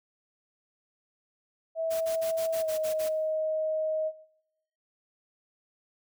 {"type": "tone with pitch glide", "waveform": "sine", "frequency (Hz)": [651, 627], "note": ["E5", "D#5"], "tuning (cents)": [-22, 13], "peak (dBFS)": -27, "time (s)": [1.75, 4.12], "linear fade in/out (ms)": 50, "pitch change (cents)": -65, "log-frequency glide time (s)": [2.59, 2.7]}
{"type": "noise bursts", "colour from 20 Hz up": "white", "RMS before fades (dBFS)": -40, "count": 8, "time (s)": [1.9, 3.095], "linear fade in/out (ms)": 20, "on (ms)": 110, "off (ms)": 45}
{"effects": ["noise-tail reverb RT60 0.8 s tail -19 dB re dry"]}